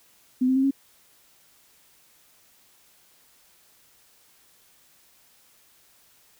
sine tone with pitch steps, 254.2 / 260.4 / 266.8 / 273.4 Hz, C4 / C4 / C4 / C#4, -50 / -8 / +34 / -24 cents, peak -18 dBFS, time 0.41-0.71 s, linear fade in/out 10 ms, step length 75 ms, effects white hiss -59 dBFS RMS until 6.39 s

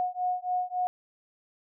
sine beating tone pair, 725 / 728.6 Hz, F#5 / F#5, -35 / -27 cents, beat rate 3.6 Hz, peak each -30 dBFS, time 0-0.87 s, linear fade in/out 0 ms, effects none

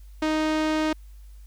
sawtooth tone with low-pass filter, 311.1 Hz, D#4, in tune, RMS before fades -24 dBFS, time 0.22-0.93 s, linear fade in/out 5 ms, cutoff 5400 Hz, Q 0.63, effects added 50 Hz sine -42 dBFS peak until 1.46 s + white hiss -63 dBFS RMS until 1.46 s

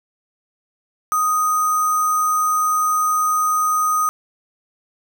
sine tone with sample-and-hold, 1244.5 Hz, D#6, in tune, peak -15 dBFS, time 1.12-4.09 s, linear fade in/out 0 ms, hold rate 7350 Hz, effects none

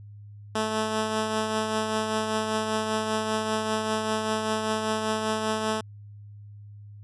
10% pulse tone with tremolo, 217.8 Hz, A3, 17 cents flat, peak -15 dBFS, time 0.55-5.81 s, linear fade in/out 5 ms, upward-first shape triangle, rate 5.1 Hz, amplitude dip 45%, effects added 103 Hz sine -42 dBFS peak until 7.03 s + resampled to 24000 Hz

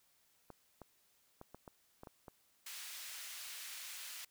clicks, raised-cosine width 1 ms, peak -36 dBFS, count 8, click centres 0.503 / 0.817 / 1.414 / 1.546 / 1.678 / 2.034 / 2.072 / 2.282 s
pink high-pass noise, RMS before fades -48 dBFS, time 2.66-4.25 s, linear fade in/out 5 ms, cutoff 2200 Hz, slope 12 dB/octave
effects white hiss -73 dBFS RMS until 4.3 s

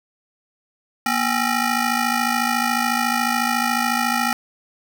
15% pulse ring-modulated tone, 534 Hz, C5, 35 cents sharp, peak -9 dBFS, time 1.06-4.33 s, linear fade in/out 2 ms, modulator 294 Hz, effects none

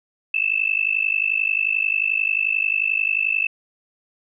sine tone with amplitude modulation, 2635 Hz, E7, 1 cent flat, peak -14 dBFS, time 0.34-3.47 s, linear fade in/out 5 ms, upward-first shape sine, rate 51.3 Hz, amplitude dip 95%, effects none

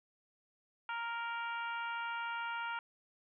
harmonic tone, 466.2 Hz, A#4, in tune, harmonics 2 / 3 / 4 / 5 / 6 / 7, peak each -40 / -40 / -51 / -48 / -49 / -57 dBFS, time 0.89-2.79 s, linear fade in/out 2 ms, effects none

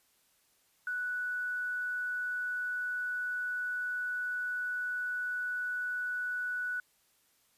sine tone with quantisation, 1479 Hz, F#6, 1 cent flat, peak -32 dBFS, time 0.87-6.8 s, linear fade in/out 2 ms, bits 10, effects white hiss -70 dBFS RMS until 7.57 s + resampled to 32000 Hz

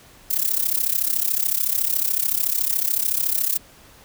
violet noise with amplitude modulation, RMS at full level -18 dBFS, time 0.3-3.58 s, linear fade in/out 10 ms, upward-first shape sine, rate 33.8 Hz, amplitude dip 85%, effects pink hiss -49 dBFS RMS until 4.04 s

